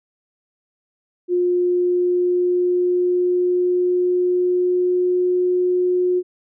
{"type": "tone with pitch glide", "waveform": "sine", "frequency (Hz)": [356.2, 361.2], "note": ["F4", "F#4"], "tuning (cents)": [34, -42], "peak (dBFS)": -15, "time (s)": [1.28, 6.23], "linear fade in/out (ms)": 50, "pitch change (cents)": 24, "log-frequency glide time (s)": [1.52, 5.34], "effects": []}